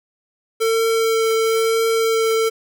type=tone with vibrato; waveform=square; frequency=450 Hz; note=A4; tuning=39 cents sharp; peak=-16 dBFS; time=0.6-2.5 s; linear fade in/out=20 ms; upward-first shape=triangle; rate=1 Hz; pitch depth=12 cents each way; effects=none